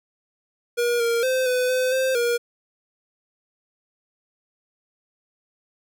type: tone with pitch steps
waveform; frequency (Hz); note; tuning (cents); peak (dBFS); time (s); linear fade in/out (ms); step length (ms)
square; 478 / 466.3 / 517 / 502 / 510 / 523 / 475.6; A#4 / A#4 / C5 / B4 / C5 / C5 / A#4; +43 / +1 / -21 / +28 / -44 / -1 / +35; -20; 0.77-2.38; 20; 230
effects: none